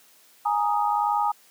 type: chord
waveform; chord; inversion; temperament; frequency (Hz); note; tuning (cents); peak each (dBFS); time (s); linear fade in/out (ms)
sine; Ab suspended second; none; equal; 830.6 / 932.3 / 1244.5; Ab5 / Bb5 / Eb6; 0 / 0 / 0; -23 / -26 / -27; 0.45-1.32; 10
effects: white hiss -56 dBFS RMS until 1.5 s + high-pass 200 Hz 12 dB/octave